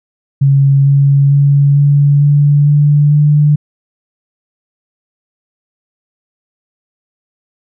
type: tone with pitch steps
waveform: sine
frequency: 138.3 / 139.91 / 141.53 / 143.18 / 144.84 / 146.52 / 148.23 Hz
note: C#3 / C#3 / C#3 / D3 / D3 / D3 / D3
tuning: -4 / +16 / +36 / -44 / -24 / -4 / +16 cents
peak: -5 dBFS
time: 0.41-3.56 s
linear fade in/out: 10 ms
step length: 450 ms
effects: none